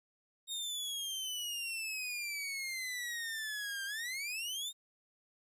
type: exponential two-way sweep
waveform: sawtooth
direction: down then up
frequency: 3729 to 1576 to 3729 Hz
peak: -34 dBFS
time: 0.47-4.73 s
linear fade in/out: 50 ms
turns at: 3.85 s
effects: resampled to 32000 Hz + 12-bit